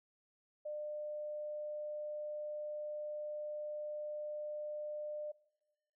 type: tone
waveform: sine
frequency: 600 Hz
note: D5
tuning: 37 cents sharp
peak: -39 dBFS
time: 0.65-5.32 s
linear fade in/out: 10 ms
effects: noise-tail reverb RT60 1.0 s tail -21 dB re dry